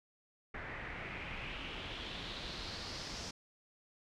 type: noise with low-pass filter sweep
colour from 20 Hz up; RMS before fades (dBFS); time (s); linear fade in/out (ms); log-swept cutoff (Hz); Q
pink; -44; 0.54-3.31; 5; 1800 to 5600; 3.4
effects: none